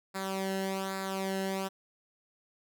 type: tone with flanger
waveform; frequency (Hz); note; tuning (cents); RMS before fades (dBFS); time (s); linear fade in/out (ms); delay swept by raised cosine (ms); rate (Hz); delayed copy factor
sawtooth; 192.3; G3; -33; -34; 0.14-1.69; 20; 0.33 to 0.86; 1.2; -0.7
effects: none